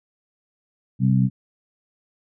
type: harmonic tone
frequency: 64.6 Hz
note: C2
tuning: 21 cents flat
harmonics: 2 / 3 / 4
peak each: -17 / -19 / -27 dBFS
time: 0.99-1.3 s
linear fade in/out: 50 ms
effects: none